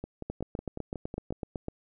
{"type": "two click trains", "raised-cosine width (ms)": 2, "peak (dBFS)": [-23, -20], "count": [8, 12], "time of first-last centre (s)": [[0.04, 1.324], [0.3, 1.684]], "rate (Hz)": [5.45, 7.95], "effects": []}